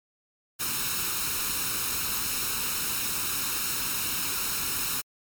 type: noise with comb filter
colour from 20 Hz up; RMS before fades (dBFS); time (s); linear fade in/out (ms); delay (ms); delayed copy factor
white; -29; 0.59-5.02; 20; 0.75; +0.65
effects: MP3 96 kbps